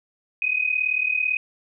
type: tone pair together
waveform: sine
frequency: 2489 / 2527 Hz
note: D#7 / D#7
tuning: 0 / +26 cents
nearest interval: unison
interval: 26 cents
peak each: -23 dBFS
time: 0.42-1.37 s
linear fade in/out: 2 ms
effects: none